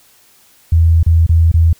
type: tone with dropouts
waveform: sine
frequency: 82.41 Hz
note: E2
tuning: in tune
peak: -6 dBFS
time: 0.72-1.73 s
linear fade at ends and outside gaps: 5 ms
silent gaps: 1.031-1.063 / 1.265-1.292 / 1.517-1.54 s
effects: white hiss -49 dBFS RMS until 1.79 s